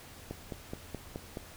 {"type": "click train", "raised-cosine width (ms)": 2, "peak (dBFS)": -24, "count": 6, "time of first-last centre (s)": [0.31, 1.372], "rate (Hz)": 4.71, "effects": ["added 85 Hz sine -56 dBFS peak until 1.56 s", "pink hiss -51 dBFS RMS until 1.56 s"]}